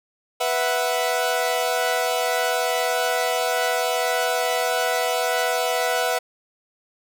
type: chord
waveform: sawtooth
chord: B suspended fourth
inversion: none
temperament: equal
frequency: 493.9 / 659.3 / 740 Hz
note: B4 / E5 / F#5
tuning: 0 / 0 / 0 cents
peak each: -21 dBFS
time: 0.4-6.19 s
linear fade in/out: 10 ms
effects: none